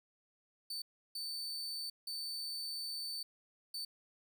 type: tone bursts at uneven times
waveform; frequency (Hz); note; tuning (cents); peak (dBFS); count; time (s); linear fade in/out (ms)
40% pulse; 4538; C#8; +40; -38; 4; 0.7-0.82 / 1.15-1.9 / 2.07-3.23 / 3.74-3.85; 5
effects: none